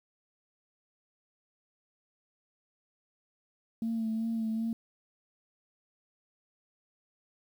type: tone with vibrato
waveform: sine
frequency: 224.6 Hz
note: A3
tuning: 36 cents sharp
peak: -28 dBFS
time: 3.82-4.73 s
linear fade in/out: 2 ms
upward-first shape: sine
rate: 2.6 Hz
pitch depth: 29 cents each way
effects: tanh soft clip ceiling -25 dBFS + 10-bit